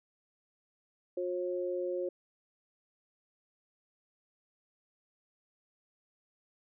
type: tone pair together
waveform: sine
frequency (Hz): 358.5 / 539.6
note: F4 / C#5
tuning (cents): +45 / -47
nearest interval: perfect fifth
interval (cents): 708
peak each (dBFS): -34 / -35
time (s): 1.17-2.09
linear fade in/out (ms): 5
effects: none